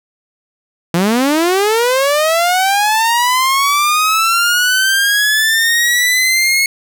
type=linear sweep; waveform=sawtooth; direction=up; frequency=163.3 to 2186 Hz; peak=-7 dBFS; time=0.94-6.66 s; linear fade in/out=2 ms; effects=none